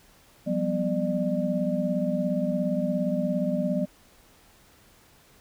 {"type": "tone cluster", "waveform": "sine", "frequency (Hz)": [178.2, 195.4, 249.1, 599], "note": ["F3", "G3", "B3", "D5"], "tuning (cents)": [35, -5, 15, 34], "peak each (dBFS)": -29, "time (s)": [0.46, 3.86], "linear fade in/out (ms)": 20, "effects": ["pink hiss -57 dBFS RMS until 5.4 s"]}